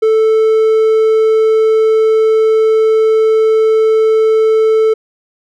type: tone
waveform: triangle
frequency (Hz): 440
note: A4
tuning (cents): 0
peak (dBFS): -5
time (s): 0.02-4.94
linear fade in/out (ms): 10
effects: none